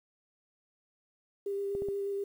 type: tone with vibrato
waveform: sine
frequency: 398.9 Hz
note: G4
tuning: 30 cents sharp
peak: -31 dBFS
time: 1.46-2.24 s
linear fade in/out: 5 ms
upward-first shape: square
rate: 8.3 Hz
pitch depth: 10 cents each way
type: clicks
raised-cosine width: 2 ms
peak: -28 dBFS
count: 3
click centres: 1.751 / 1.821 / 1.886 s
effects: 10-bit